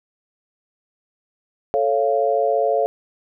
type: chord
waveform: sine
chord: A augmented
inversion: none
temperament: equal with one note detuned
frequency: 440 / 554.4 / 692 Hz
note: A4 / C#5 / E#5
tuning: 0 / 0 / -16 cents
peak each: -21 / -20 / -20 dBFS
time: 1.74-2.86 s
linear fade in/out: 0 ms
effects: none